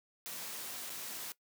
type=noise with dropouts; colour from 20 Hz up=white; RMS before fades=-43 dBFS; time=0.26-1.32 s; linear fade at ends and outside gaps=0 ms; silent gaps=0.896-0.901 s; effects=noise-tail reverb RT60 0.1 s tail -19 dB re dry + high-pass 150 Hz 12 dB/octave